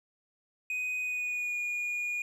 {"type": "tone with pitch glide", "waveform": "triangle", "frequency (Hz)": [2498, 2440], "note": ["D#7", "D#7"], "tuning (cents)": [6, -34], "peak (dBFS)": -29, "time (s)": [0.7, 2.22], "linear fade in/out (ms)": 2, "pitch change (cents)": -40, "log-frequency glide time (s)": [1, 1.58], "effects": []}